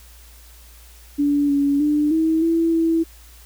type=tone with pitch steps; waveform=sine; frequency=287.9 / 282.7 / 297.3 / 320.8 / 330.7 / 328.1 Hz; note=D4 / C#4 / D4 / E4 / E4 / E4; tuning=-34 / +34 / +21 / -47 / +6 / -8 cents; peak=-15 dBFS; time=1.18-3.04 s; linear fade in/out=20 ms; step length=310 ms; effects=added 58 Hz sine -44 dBFS peak until 3.45 s + white hiss -49 dBFS RMS until 3.45 s